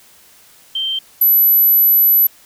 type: tone pair in turn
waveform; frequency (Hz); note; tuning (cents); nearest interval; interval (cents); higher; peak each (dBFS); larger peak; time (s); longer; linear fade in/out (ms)
sine; 3136 / 11940; G7 / F#9; 0 / +15; octave + major seventh; 2315; second; -17 / -8; second; 0.75-0.99 / 1.21-2.27; second; 5
effects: white hiss -47 dBFS RMS until 2.45 s